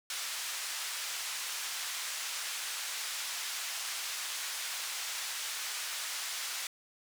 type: band-pass noise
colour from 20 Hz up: white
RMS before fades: -38 dBFS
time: 0.1-6.67 s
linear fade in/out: 2 ms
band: 1100 to 7700 Hz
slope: 12 dB/octave
effects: none